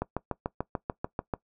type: click train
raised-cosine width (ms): 1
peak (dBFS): -15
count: 10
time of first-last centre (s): 0.02-1.338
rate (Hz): 6.83
effects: noise-tail reverb RT60 0.1 s tail -20 dB re dry